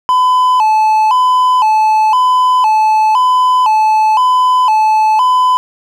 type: tone with vibrato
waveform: triangle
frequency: 935 Hz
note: A#5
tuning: 5 cents sharp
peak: -5 dBFS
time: 0.09-5.57 s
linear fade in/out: 0 ms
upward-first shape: square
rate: 0.98 Hz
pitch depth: 130 cents each way
effects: none